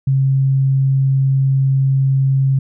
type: tone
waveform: sine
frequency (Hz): 134.9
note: C#3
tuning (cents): -47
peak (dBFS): -11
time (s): 0.07-2.59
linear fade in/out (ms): 5
effects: none